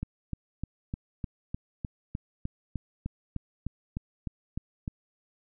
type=click train; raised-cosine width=5 ms; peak=-20 dBFS; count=17; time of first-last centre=0.03-4.878 s; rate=3.3 Hz; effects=none